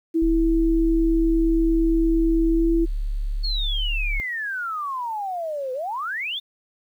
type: tone with pitch glide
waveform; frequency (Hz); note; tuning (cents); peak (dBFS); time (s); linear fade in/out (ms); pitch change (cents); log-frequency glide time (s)
sine; 327.4 to 331.6; E4 to E4; -12 to +10; -17; 0.14-2.86; 20; +22; 2.5-2.69
type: tone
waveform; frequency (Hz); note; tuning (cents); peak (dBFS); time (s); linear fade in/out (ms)
sine; 35.6; C#1; +47; -22; 0.22-4.2; 0
type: exponential two-way sweep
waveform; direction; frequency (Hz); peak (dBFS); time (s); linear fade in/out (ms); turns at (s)
sine; down then up; 4412 to 500 to 3685; -25; 3.43-6.4; 20; 5.73
effects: 9-bit